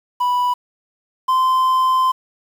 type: tone pair in turn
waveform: triangle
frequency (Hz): 986 / 1034.8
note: B5 / C6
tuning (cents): -3 / -19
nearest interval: minor second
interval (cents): 84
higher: second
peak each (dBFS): -13 / -11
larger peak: second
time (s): 0.2-0.54 / 1.28-2.12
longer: second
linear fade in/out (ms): 10
effects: 7-bit